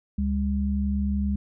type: tone pair together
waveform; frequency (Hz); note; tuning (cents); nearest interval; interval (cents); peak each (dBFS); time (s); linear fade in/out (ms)
sine; 71.45 / 201.9; D2 / G#3; -47 / -49; octave + tritone; 1798; -25; 0.18-1.36; 5
effects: none